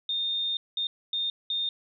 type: tone bursts at uneven times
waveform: sine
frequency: 3648 Hz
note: A#7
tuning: 38 cents flat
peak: -26 dBFS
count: 4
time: 0.09-0.57 / 0.77-0.87 / 1.13-1.3 / 1.5-1.69 s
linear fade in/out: 2 ms
effects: none